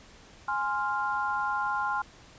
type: chord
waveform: sine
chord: F minor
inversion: first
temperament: equal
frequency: 830.6 / 1046.5 / 1396.9 Hz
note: Ab5 / C6 / F6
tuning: 0 / 0 / 0 cents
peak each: -31 dBFS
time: 0.48-2.02 s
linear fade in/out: 5 ms
effects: pink hiss -53 dBFS RMS until 2.38 s + resampled to 16000 Hz